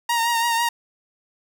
sawtooth tone with vibrato, 932.3 Hz, A#5, in tune, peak -15 dBFS, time 0.09-0.69 s, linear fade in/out 5 ms, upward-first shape triangle, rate 6 Hz, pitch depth 41 cents each way, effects none

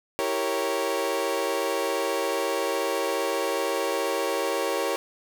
30% pulse chord, E diminished seventh, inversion none, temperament equal, 329.6 / 392 / 466.2 / 554.4 Hz, E4 / G4 / Bb4 / Db5, 0 / 0 / 0 / 0 cents, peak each -31 / -28 / -27 / -26 dBFS, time 0.19-4.96 s, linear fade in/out 0 ms, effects none

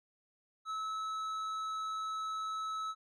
sine tone with tanh clipping, 1299 Hz, E6, 26 cents flat, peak -37 dBFS, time 0.65-2.95 s, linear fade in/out 50 ms, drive 9 dB, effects none

